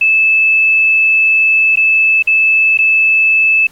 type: tone with dropouts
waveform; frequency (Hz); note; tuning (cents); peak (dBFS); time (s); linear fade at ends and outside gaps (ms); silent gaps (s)
sine; 2619; E7; -12; -7; 0.01-3.67; 5; 1.758-1.771 / 2.225-2.272 / 2.775-2.787
effects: pink hiss -46 dBFS RMS until 3.71 s + AAC 64 kbps